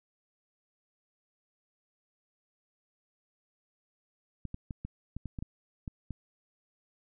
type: clicks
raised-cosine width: 5 ms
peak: -25 dBFS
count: 10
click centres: 4.453 / 4.544 / 4.708 / 4.85 / 5.166 / 5.257 / 5.388 / 5.425 / 5.878 / 6.107 s
effects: none